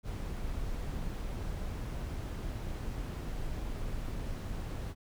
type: noise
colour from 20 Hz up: brown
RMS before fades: -37 dBFS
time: 0.03-4.95 s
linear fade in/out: 50 ms
effects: none